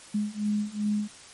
sine beating tone pair, 207.7 / 210.3 Hz, G#3 / G#3, 0 / +22 cents, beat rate 2.6 Hz, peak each -29 / -28 dBFS, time 0.14-1.08 s, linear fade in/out 10 ms, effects white hiss -48 dBFS RMS until 1.33 s + MP3 48 kbps

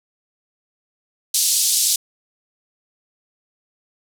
white band-pass noise, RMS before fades -18 dBFS, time 1.34-1.96 s, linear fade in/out 5 ms, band 3900 to 11000 Hz, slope 24 dB/octave, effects none

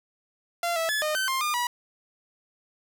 sawtooth tone with pitch steps, 688 / 655 / 1719 / 612 / 1536 / 1057 / 1210 / 970 Hz, F5 / E5 / A6 / D#5 / G6 / C6 / D#6 / B5, -26 / -11 / -41 / -29 / -36 / +17 / -49 / -31 cents, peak -21 dBFS, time 0.63-1.67 s, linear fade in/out 2 ms, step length 130 ms, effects none

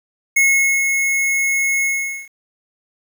square tone with ADSR envelope, 2177 Hz, C#7, 32 cents flat, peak -11 dBFS, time 0.36-2.29 s, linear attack 9 ms, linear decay 450 ms, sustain -5 dB, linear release 450 ms, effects 8-bit

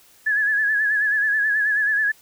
sine tone with vibrato, 1700 Hz, G#6, 40 cents sharp, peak -17 dBFS, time 0.26-2.12 s, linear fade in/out 10 ms, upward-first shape sine, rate 9.3 Hz, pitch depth 60 cents each way, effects white hiss -53 dBFS RMS until 2.21 s

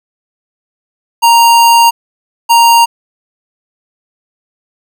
square tone pair in turn, 932.3 / 932.3 Hz, A#5 / A#5, 0 / 0 cents, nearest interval unison, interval 0 cents, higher neither, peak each -4 dBFS, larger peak neither, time 1.22-1.91 / 2.49-2.86 s, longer first, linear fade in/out 20 ms, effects none

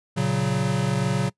square chord, F# major, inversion first, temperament equal, 116.54 / 138.59 / 185 Hz, A#2 / C#3 / F#3, 0 / 0 / 0 cents, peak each -28 / -25 / -26 dBFS, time 0.16-1.3 s, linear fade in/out 20 ms, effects noise-tail reverb RT60 0.1 s tail -23 dB re dry + resampled to 24000 Hz

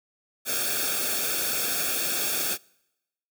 white noise with comb filter, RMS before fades -27 dBFS, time 0.45-2.58 s, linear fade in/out 50 ms, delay 1 ms, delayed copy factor -0.85, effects noise-tail reverb RT60 0.9 s tail -26 dB re dry

